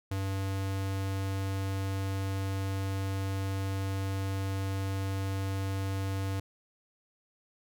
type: tone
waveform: square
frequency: 96.9 Hz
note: G2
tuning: 20 cents flat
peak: -31 dBFS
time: 0.11-6.4 s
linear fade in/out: 5 ms
effects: none